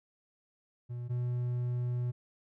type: tone pair in turn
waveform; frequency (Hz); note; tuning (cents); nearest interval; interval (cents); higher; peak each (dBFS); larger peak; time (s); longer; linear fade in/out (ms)
triangle; 121.3 / 122.64; B2 / B2; -31 / -12; unison; 19; second; -34 / -28; second; 0.89-1.09 / 1.09-2.12; second; 20
effects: none